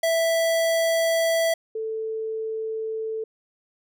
square / sine tone pair in turn, 659.3 / 441.7 Hz, E5 / A4, 0 / +7 cents, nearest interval perfect fifth, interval 693 cents, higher first, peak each -20 / -26 dBFS, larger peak first, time 0.03-1.54 / 1.75-3.24 s, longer first, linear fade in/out 5 ms, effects none

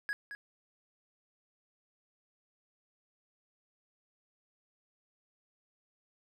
triangle tone with echo, 1664 Hz, G#6, 3 cents sharp, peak -30 dBFS, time 0.09-0.13 s, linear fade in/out 0 ms, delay 220 ms, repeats 1, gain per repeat -9 dB, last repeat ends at 0.35 s, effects none

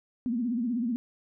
sine tone with vibrato, 238.5 Hz, A#3, 40 cents sharp, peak -26 dBFS, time 0.26-0.96 s, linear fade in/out 0 ms, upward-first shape sine, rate 16 Hz, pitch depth 130 cents each way, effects none

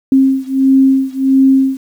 sine beating tone pair, 266.6 / 268.1 Hz, C4 / C4, +33 / +42 cents, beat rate 1.5 Hz, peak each -10 / -11 dBFS, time 0.12-1.77 s, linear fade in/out 2 ms, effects 7-bit

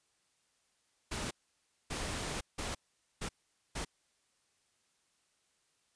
pink noise bursts at uneven times, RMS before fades -38 dBFS, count 5, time 1.11-1.31 / 1.9-2.41 / 2.58-2.75 / 3.21-3.29 / 3.75-3.85 s, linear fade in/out 10 ms, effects white hiss -75 dBFS RMS until 5.95 s + resampled to 22050 Hz

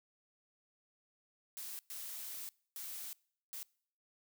blue noise bursts at uneven times, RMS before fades -45 dBFS, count 4, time 1.57-1.79 / 1.9-2.49 / 2.76-3.13 / 3.53-3.63 s, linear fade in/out 0 ms, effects noise-tail reverb RT60 0.6 s tail -25 dB re dry

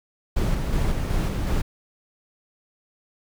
brown noise with tremolo, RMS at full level -22 dBFS, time 0.36-1.62 s, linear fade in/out 10 ms, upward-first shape square, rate 2.7 Hz, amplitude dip 30%, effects none

